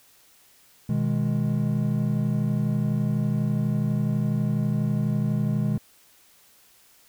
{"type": "chord", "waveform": "triangle", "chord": "G# minor", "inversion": "first", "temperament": "equal", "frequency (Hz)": [123.47, 155.56, 207.7], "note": ["B2", "D#3", "G#3"], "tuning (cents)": [0, 0, 0], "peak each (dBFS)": -24, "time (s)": [0.89, 5.78], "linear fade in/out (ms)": 5, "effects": ["white hiss -57 dBFS RMS until 7.08 s"]}